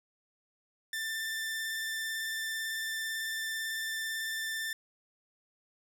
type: tone with vibrato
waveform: sawtooth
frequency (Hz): 1780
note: A6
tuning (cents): +20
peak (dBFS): -30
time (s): 0.93-4.73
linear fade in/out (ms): 2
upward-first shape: triangle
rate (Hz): 18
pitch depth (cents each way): 14
effects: 11-bit